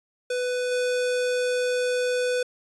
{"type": "tone with level steps", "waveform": "square", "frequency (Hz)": 497.3, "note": "B4", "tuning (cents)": 12, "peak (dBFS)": [-25, -23], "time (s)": [0.3, 2.43], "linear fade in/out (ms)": 5, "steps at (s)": 0.71, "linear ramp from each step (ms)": 10, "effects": ["resampled to 22050 Hz"]}